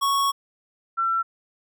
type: tone pair in turn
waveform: square / sine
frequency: 1108.7 / 1348.7 Hz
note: C#6 / E6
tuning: 0 / +39 cents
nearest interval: minor third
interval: 339 cents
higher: second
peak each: -20 dBFS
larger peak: neither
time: 0.01-0.32 / 0.97-1.23 s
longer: first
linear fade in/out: 20 ms
effects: none